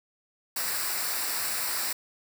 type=noise with comb filter; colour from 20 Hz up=white; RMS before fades=-30 dBFS; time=0.56-1.93 s; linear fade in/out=5 ms; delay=0.31 ms; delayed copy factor=-0.65; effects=none